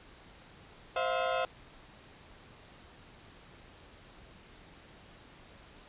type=tone cluster; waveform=30% pulse; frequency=521 / 650 / 707 Hz; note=C5 / E5 / F5; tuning=-7 / -24 / +21 cents; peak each=-31 dBFS; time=0.96-1.45 s; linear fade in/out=2 ms; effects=pink hiss -55 dBFS RMS until 5.88 s + resampled to 8000 Hz